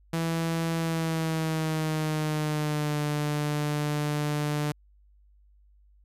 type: tone with pitch glide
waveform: sawtooth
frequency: 164.81 to 148.54 Hz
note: E3 to D3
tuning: 0 to +20 cents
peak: -22 dBFS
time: 0.13-4.72 s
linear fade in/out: 5 ms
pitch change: -180 cents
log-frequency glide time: 0.76-2.99 s
effects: added 50 Hz sine -56 dBFS peak until 6.04 s + resampled to 32000 Hz